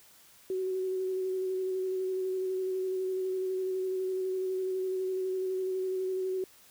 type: tone with vibrato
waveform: sine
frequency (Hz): 374.8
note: F#4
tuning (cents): +22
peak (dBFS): -29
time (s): 0.5-6.44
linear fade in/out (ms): 2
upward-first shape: square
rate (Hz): 12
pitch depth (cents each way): 14
effects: white hiss -58 dBFS RMS until 6.7 s